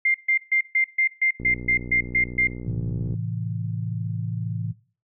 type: tone bursts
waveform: sine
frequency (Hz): 2100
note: C7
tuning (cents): +6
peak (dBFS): -17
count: 11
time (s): 0.05-2.473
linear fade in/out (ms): 5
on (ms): 93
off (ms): 140
type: click train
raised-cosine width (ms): 3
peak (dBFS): -22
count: 107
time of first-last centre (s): 1.4-3.141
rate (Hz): 60.9
type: chord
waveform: sine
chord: A minor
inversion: none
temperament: just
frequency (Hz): 110 / 132 / 165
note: A2 / C3 / E3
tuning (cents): 0 / +16 / +2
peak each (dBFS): -27 / -33 / -31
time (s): 2.65-4.73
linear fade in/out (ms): 20
effects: noise-tail reverb RT60 0.4 s tail -20 dB re dry